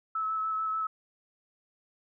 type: tone with vibrato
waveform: sine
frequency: 1300 Hz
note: E6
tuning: 24 cents flat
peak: -28 dBFS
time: 0.15-0.87 s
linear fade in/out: 5 ms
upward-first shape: square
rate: 6.8 Hz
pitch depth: 13 cents each way
effects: none